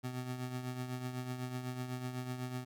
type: tone with tremolo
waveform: 25% pulse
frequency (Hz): 126.2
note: B2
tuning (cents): +38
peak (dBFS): -32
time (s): 0.03-2.65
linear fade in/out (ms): 20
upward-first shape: triangle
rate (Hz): 8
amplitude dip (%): 60
effects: none